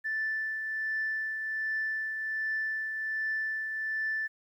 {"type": "tone with tremolo", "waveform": "sine", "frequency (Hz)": 1760, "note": "A6", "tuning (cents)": 0, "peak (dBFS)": -27, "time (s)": [0.04, 4.28], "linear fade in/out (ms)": 20, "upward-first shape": "triangle", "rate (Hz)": 1.3, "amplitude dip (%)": 45, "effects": ["tanh soft clip ceiling -24 dBFS", "11-bit"]}